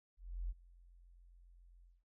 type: tone with ADSR envelope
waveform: sine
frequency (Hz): 43.65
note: F1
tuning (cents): 0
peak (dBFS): -36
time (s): 0.17-2.04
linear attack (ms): 330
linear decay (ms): 31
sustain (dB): -23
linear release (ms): 200
effects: none